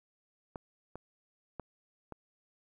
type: clicks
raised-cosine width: 1 ms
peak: -26 / -29 / -25 / -29 dBFS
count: 4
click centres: 0.558 / 0.956 / 1.597 / 2.123 s
effects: 11-bit